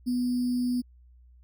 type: tone with sample-and-hold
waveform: sine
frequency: 246.9 Hz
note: B3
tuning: in tune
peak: -24 dBFS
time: 0.06-0.82 s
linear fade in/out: 20 ms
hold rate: 4900 Hz
effects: added 61 Hz sine -52 dBFS peak until 1.43 s